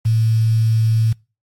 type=tone with quantisation; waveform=sine; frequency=112.2 Hz; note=A2; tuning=34 cents sharp; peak=-12 dBFS; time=0.05-1.13 s; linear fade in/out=10 ms; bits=6; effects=noise-tail reverb RT60 0.3 s tail -25 dB re dry + MP3 64 kbps